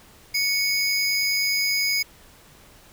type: tone pair together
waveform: square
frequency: 2216 / 4975 Hz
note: C#7 / D#8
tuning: -1 / -1 cents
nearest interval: octave + major second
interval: 1400 cents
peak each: -24 dBFS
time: 0.34-2.03 s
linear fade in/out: 10 ms
effects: pink hiss -51 dBFS RMS until 2.92 s